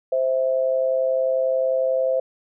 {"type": "tone pair together", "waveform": "sine", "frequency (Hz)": [523, 654.2], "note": ["C5", "E5"], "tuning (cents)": [-1, -13], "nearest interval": "major third", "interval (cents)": 388, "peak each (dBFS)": [-19, -24], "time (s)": [0.12, 2.2], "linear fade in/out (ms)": 5, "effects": []}